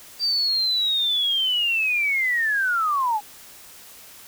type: linear sweep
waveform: sine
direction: down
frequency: 4699 to 808 Hz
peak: -19 dBFS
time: 0.19-3.21 s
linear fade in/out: 50 ms
effects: white hiss -45 dBFS RMS until 4.27 s